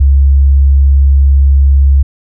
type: tone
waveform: sine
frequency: 68.8 Hz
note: C#2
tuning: 12 cents flat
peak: -3 dBFS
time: 0-2.03 s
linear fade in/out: 10 ms
effects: none